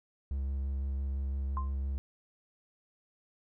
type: tone with vibrato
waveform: triangle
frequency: 68.1 Hz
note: C#2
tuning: 30 cents flat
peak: -29 dBFS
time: 0.31-1.98 s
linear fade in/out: 0 ms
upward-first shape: square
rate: 5.9 Hz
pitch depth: 13 cents each way
type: tone with exponential decay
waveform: sine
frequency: 1047 Hz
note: C6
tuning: 1 cent sharp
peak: -31 dBFS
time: 1.57-1.74 s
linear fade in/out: 1 ms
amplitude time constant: 35 ms
effects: none